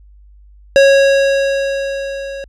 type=tone with level ramp; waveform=square; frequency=550 Hz; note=C#5; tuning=14 cents flat; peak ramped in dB=-5 to -25 dBFS; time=0.76-2.44 s; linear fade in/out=0 ms; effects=added 50 Hz sine -40 dBFS peak until 2.48 s + low-pass 5000 Hz 12 dB/octave